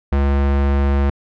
square tone, 69.8 Hz, C#2, 13 cents sharp, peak -14 dBFS, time 0.12-1.1 s, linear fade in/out 5 ms, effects low-pass 2000 Hz 12 dB/octave

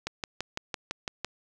click train, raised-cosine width 0.2 ms, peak -14 dBFS, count 8, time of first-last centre 0.07-1.246 s, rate 5.95 Hz, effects none

